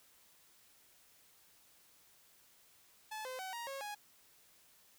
sawtooth tone with pitch steps, 864 / 514 / 756 / 941 / 546 / 830 Hz, A5 / C5 / F#5 / A#5 / C#5 / G#5, -32 / -31 / +37 / +16 / -26 / -1 cents, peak -38 dBFS, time 3.11-3.95 s, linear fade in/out 10 ms, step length 140 ms, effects white hiss -66 dBFS RMS until 4.98 s

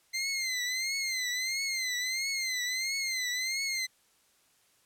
20% pulse tone with vibrato, 2074 Hz, C7, 16 cents flat, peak -25 dBFS, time 0.13-3.87 s, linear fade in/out 20 ms, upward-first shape triangle, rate 1.5 Hz, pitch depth 110 cents each way, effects white hiss -67 dBFS RMS until 4.85 s + low-pass 12000 Hz 12 dB/octave

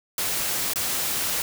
white noise with dropouts, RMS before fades -26 dBFS, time 0.18-1.42 s, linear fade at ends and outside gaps 1 ms, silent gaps 0.735-0.758 s, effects none

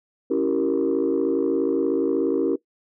sine chord, C# diminished seventh, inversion none, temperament equal with one note detuned, 277.2 / 329.6 / 386.4 / 466.2 Hz, C#4 / E4 / G4 / Bb4, 0 / 0 / -25 / 0 cents, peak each -23 dBFS, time 0.3-2.56 s, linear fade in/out 10 ms, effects noise-tail reverb RT60 0.1 s tail -17 dB re dry + tanh soft clip ceiling -13 dBFS

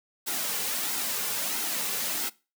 white noise with flanger, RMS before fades -30 dBFS, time 0.26-2.3 s, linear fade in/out 20 ms, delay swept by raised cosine 1.7 to 3.2 ms, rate 1.5 Hz, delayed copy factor -0.5, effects noise-tail reverb RT60 0.3 s tail -21 dB re dry + high-pass 200 Hz 12 dB/octave

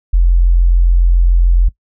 sine tone, 43.5 Hz, F1, 6 cents flat, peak -6 dBFS, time 0.13-1.69 s, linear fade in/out 10 ms, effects noise-tail reverb RT60 0.1 s tail -19 dB re dry

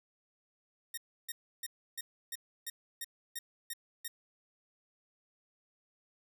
5% pulse tone bursts, 1855 Hz, A#6, 9 cents flat, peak -27 dBFS, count 10, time 0.94-4.08 s, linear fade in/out 5 ms, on 35 ms, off 310 ms, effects none

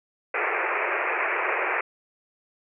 white band-pass noise, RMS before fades -26 dBFS, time 0.34-1.81 s, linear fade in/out 5 ms, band 340 to 2500 Hz, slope 96 dB/octave, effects none

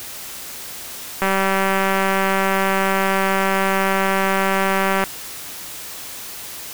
click train, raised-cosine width 0.5 ms, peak -4 dBFS, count 738, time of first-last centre 1.22-5.039 s, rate 193 Hz, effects white hiss -33 dBFS RMS until 6.73 s

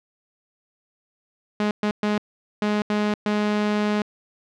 sawtooth tone bursts at uneven times, 209.3 Hz, G#3, 14 cents sharp, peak -16 dBFS, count 6, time 1.6-1.71 / 1.83-1.91 / 2.03-2.18 / 2.62-2.82 / 2.9-3.14 / 3.26-4.02 s, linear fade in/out 2 ms, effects low-pass 4000 Hz 12 dB/octave

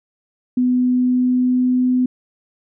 sine tone with pitch glide, 250 to 252.3 Hz, B3 to B3, +21 to +37 cents, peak -13 dBFS, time 0.57-2.06 s, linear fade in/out 5 ms, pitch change +16 cents, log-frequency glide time 0.75-1.92 s, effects none

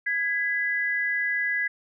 sine tone pair together, 1657.9 / 1997 Hz, G#6 / B6, -3 / +19 cents, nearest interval minor third, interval 322 cents, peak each -26 / -26 dBFS, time 0.06-1.68 s, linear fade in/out 10 ms, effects none

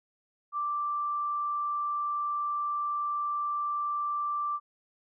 sine tone, 1174.7 Hz, D6, in tune, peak -28 dBFS, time 0.52-4.6 s, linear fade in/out 50 ms, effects none

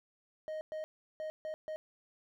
triangle tone bursts at uneven times, 623 Hz, D#5, 2 cents sharp, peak -35 dBFS, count 5, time 0.48-0.61 / 0.72-0.84 / 1.2-1.3 / 1.45-1.54 / 1.68-1.76 s, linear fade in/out 0 ms, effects none

